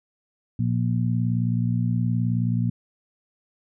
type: harmonic tone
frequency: 59 Hz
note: A#1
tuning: 22 cents sharp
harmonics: 2 / 3 / 4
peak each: -22 / -26 / -28 dBFS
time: 0.59-2.7 s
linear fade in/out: 5 ms
effects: none